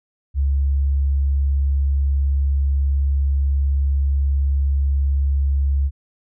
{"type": "tone", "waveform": "sine", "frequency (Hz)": 69.3, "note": "C#2", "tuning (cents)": 0, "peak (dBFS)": -15, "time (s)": [0.34, 5.91], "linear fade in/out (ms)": 50, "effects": []}